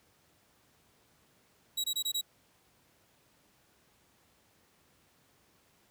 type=tone bursts; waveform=sawtooth; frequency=3864 Hz; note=B7; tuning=39 cents flat; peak=-27 dBFS; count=5; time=1.77-2.213 s; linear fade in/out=10 ms; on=71 ms; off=22 ms; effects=pink hiss -67 dBFS RMS until 5.9 s + high-pass 80 Hz 12 dB/octave

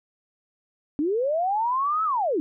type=linear two-way sweep; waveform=sine; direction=up then down; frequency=277.2 to 1318.5 to 277.2 Hz; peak=-21 dBFS; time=0.99-2.4 s; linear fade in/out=0 ms; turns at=2.04 s; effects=none

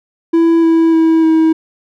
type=tone with pitch steps; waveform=triangle; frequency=331.8 / 328 / 324.2 / 320.5 Hz; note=E4 / E4 / E4 / E4; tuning=+11 / -9 / -29 / -49 cents; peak=-5 dBFS; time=0.33-1.53 s; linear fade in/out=10 ms; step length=300 ms; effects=none

